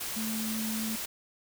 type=tone in noise; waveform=sine; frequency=220 Hz; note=A3; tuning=in tune; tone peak=-32 dBFS; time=0.16-0.96 s; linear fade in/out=10 ms; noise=white; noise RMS=-36 dBFS; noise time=0-1.06 s; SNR=+1 dB; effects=none